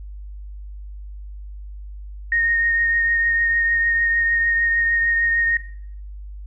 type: tone with vibrato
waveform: sine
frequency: 1852 Hz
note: A#6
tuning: 12 cents flat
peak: -16 dBFS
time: 2.32-5.57 s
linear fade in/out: 2 ms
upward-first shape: sine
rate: 6.6 Hz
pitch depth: 12 cents each way
effects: noise-tail reverb RT60 0.6 s tail -17 dB re dry + added 50 Hz sine -32 dBFS peak until 6.46 s